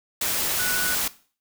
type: tone in noise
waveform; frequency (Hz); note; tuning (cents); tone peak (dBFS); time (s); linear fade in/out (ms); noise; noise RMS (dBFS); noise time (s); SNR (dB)
sine; 1478; F#6; -2; -27; 0.59-0.95; 5; white; -25; 0.21-1.08; -5
effects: noise-tail reverb RT60 0.4 s tail -17 dB re dry